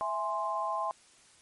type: chord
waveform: sine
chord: E augmented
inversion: none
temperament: equal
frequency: 659.3 / 830.6 / 1046.5 Hz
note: E5 / G#5 / B#5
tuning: 0 / 0 / 0 cents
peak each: -36 / -35 / -32 dBFS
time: 0.01-0.91 s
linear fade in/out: 0 ms
effects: white hiss -60 dBFS RMS until 1.41 s + MP3 48 kbps